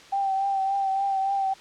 sine tone with vibrato, 781 Hz, G5, 7 cents flat, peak -22 dBFS, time 0.12-1.54 s, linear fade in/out 10 ms, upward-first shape triangle, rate 3.5 Hz, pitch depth 34 cents each way, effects white hiss -48 dBFS RMS until 1.6 s + low-pass 5000 Hz 12 dB/octave

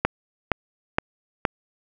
click train, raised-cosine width 0.5 ms, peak -3 dBFS, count 4, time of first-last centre 0.05-1.452 s, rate 2.14 Hz, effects none

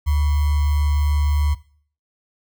sine tone with sample-and-hold, 73.42 Hz, D2, in tune, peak -15 dBFS, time 0.06-1.55 s, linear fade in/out 20 ms, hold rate 1050 Hz, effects noise-tail reverb RT60 0.5 s tail -18 dB re dry

